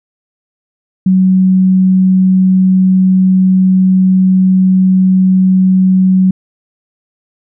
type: tone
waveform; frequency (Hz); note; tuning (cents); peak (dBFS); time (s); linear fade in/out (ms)
sine; 187.1; F#3; +20; -5; 1.06-6.31; 5
effects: none